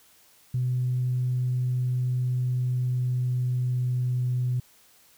sine tone with pitch glide, 125.7 to 124.76 Hz, B2 to B2, +31 to +18 cents, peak -22 dBFS, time 0.54-4.6 s, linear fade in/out 5 ms, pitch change -13 cents, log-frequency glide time 2.37-4.48 s, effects tanh soft clip ceiling -18 dBFS + white hiss -58 dBFS RMS until 5.17 s

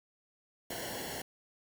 pink noise with comb filter, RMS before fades -40 dBFS, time 0.7-1.22 s, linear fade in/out 5 ms, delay 0.81 ms, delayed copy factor -0.85, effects none

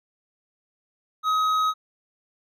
triangle tone with hard clipping, 1267 Hz, D#6, 31 cents sharp, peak -21 dBFS, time 1.23-1.74 s, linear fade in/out 50 ms, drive 10 dB, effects none

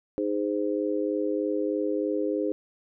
harmonic tone, 103.2 Hz, G#2, 10 cents flat, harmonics 3 / 4 / 5, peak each -28 / -29 / -30 dBFS, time 0.18-2.52 s, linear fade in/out 0 ms, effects none

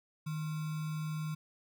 sine tone with sample-and-hold, 155.56 Hz, D#3, in tune, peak -34 dBFS, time 0.26-1.35 s, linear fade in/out 10 ms, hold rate 1225 Hz, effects none

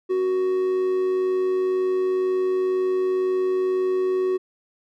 triangle tone with amplitude modulation, 371.9 Hz, F#4, 9 cents sharp, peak -16 dBFS, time 0.09-4.38 s, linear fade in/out 20 ms, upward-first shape sine, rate 102 Hz, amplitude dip 30%, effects none

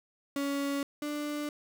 35% pulse tone pair in turn, 280.5 / 295.2 Hz, C#4 / D4, +21 / +9 cents, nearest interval minor second, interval 88 cents, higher second, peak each -28 / -31 dBFS, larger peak first, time 0.36-0.83 / 1.02-1.49 s, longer neither, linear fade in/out 2 ms, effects none

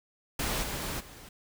pink noise with level steps, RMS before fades -31 / -35 / -49 dBFS, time 0.39-1.29 s, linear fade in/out 5 ms, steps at 0.62 / 0.99 s, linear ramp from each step 20 ms, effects none

